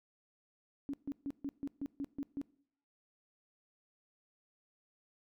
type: tone bursts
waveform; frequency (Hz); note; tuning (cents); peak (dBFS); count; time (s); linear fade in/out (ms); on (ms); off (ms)
sine; 280.3; C#4; +19; -35; 9; 0.89-2.415; 0; 45; 140
effects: noise-tail reverb RT60 0.6 s tail -21 dB re dry